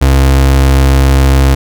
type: tone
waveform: 35% pulse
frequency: 67.3 Hz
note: C2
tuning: 49 cents sharp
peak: -3 dBFS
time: 0.01-1.55 s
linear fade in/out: 10 ms
effects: none